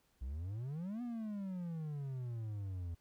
triangle exponential two-way sweep, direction up then down, 59 to 246.9 to 82.8 Hz, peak -37 dBFS, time 0.21-2.95 s, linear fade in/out 10 ms, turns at 1.02 s, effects pink hiss -75 dBFS RMS until 3 s

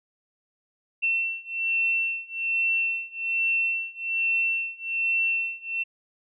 sine beating tone pair, 2698 / 2699.2 Hz, E7 / E7, +40 / +40 cents, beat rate 1.2 Hz, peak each -27 / -26 dBFS, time 1.02-5.84 s, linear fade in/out 20 ms, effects none

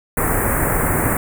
pink band-stop noise, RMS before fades -18 dBFS, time 0.17-1.17 s, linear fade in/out 2 ms, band 2100 to 8400 Hz, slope 48 dB/octave, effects none

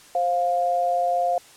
sine tone pair together, 527 / 703 Hz, C5 / F5, +12 / +11 cents, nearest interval perfect fourth, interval 499 cents, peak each -26 / -20 dBFS, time 0.15-1.38 s, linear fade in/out 2 ms, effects white hiss -49 dBFS RMS until 1.56 s + low-pass 10000 Hz 12 dB/octave

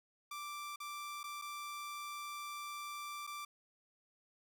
sawtooth tone with dropouts, 1174.7 Hz, D6, in tune, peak -39 dBFS, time 0.31-3.45 s, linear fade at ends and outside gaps 5 ms, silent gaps 0.76-0.801 / 1.232-1.239 / 1.416-1.42 / 3.268-3.273 s, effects none

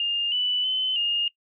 sine tone with pitch steps, 2817 / 2976 / 3042 / 2836 Hz, F7 / F#7 / F#7 / F7, +14 / +9 / +47 / +26 cents, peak -22 dBFS, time 0-1.28 s, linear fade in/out 2 ms, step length 320 ms, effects noise-tail reverb RT60 0.1 s tail -20 dB re dry

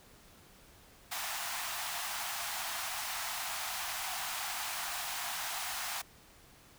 pink high-pass noise, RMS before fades -38 dBFS, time 1.11-6.02 s, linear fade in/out 10 ms, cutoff 670 Hz, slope 96 dB/octave, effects pink hiss -59 dBFS RMS until 6.78 s

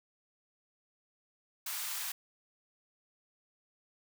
white high-pass noise, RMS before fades -38 dBFS, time 1.66-2.12 s, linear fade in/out 5 ms, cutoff 850 Hz, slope 24 dB/octave, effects none

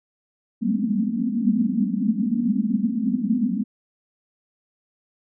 white band-pass noise, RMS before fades -22 dBFS, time 0.61-3.64 s, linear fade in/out 20 ms, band 190 to 260 Hz, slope 96 dB/octave, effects none

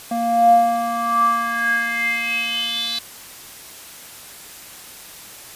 square tone with band-pass filter sweep, 233.1 Hz, A#3, in tune, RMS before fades -19 dBFS, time 0.11-2.99 s, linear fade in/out 5 ms, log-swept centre 530 to 4000 Hz, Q 9, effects white hiss -39 dBFS RMS until 5.55 s + resampled to 32000 Hz

